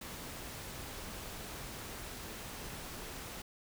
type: noise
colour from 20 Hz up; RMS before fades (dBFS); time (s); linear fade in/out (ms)
pink; -45; 0.01-3.42; 5
effects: none